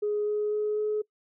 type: tone with pitch steps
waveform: sine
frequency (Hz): 417.5 / 419.9 / 422.4 / 424.8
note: G#4 / G#4 / G#4 / G#4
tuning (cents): +9 / +19 / +29 / +39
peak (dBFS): -24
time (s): 0.02-1.02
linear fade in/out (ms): 10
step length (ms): 250
effects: noise-tail reverb RT60 0.1 s tail -23 dB re dry + tanh soft clip ceiling -20 dBFS